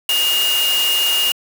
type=tone in noise; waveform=sine; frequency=2845 Hz; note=F7; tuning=31 cents sharp; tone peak=-15 dBFS; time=0.09-1.32 s; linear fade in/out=2 ms; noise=white; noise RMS=-22 dBFS; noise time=0.09-1.32 s; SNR=+4 dB; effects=high-pass 400 Hz 12 dB/octave